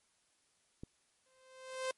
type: click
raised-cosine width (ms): 3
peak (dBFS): -32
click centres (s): 0.835
type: tone with exponential growth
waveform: sawtooth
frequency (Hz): 520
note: C5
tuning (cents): -11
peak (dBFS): -29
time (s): 1.26-1.91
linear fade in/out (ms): 2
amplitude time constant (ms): 140
effects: white hiss -74 dBFS RMS until 1.97 s + MP3 48 kbps